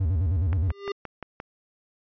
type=tone with vibrato; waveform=triangle; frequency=86 Hz; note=F2; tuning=26 cents flat; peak=-19 dBFS; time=0-0.72 s; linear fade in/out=10 ms; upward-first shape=square; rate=9.6 Hz; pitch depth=180 cents each way
type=click train; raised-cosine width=0.5 ms; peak=-20 dBFS; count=6; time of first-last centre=0.53-1.401 s; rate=5.74 Hz
type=tone with exponential growth; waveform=square; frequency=400 Hz; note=G4; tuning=35 cents sharp; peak=-26 dBFS; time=0.64-0.92 s; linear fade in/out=5 ms; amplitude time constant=60 ms
effects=resampled to 11025 Hz